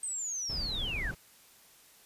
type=linear sweep; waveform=sine; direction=down; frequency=8390 to 1479 Hz; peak=-33 dBFS; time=0.03-1.11 s; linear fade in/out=2 ms
type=noise; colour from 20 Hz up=brown; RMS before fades=-38 dBFS; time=0.49-1.15 s; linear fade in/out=10 ms
effects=white hiss -59 dBFS RMS until 2.05 s + resampled to 32000 Hz